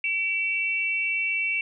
sine tone pair together, 2303 / 2702 Hz, D7 / E7, -34 / +42 cents, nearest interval minor third, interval 276 cents, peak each -26 dBFS, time 0.04-1.61 s, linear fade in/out 2 ms, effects none

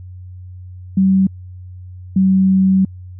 sine tone pair in turn, 191.1 / 190.27 Hz, G3 / F#3, -44 / +49 cents, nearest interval unison, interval 7 cents, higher first, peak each -9 dBFS, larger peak neither, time 0.97-1.27 / 2.16-2.85 s, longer second, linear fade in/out 5 ms, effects added 91 Hz sine -31 dBFS peak until 3.19 s

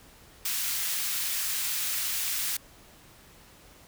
white high-pass noise, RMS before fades -30 dBFS, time 0.45-2.57 s, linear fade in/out 5 ms, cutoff 1600 Hz, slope 12 dB/octave, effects pink hiss -54 dBFS RMS until 3.87 s

